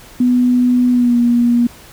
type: tone with pitch glide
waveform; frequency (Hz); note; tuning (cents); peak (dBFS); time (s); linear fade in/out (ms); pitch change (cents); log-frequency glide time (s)
sine; 247.6 to 239; B3 to A#3; +5 to +43; -9; 0.2-1.67; 5; -62; 0.91-1.17
effects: pink hiss -40 dBFS RMS until 1.92 s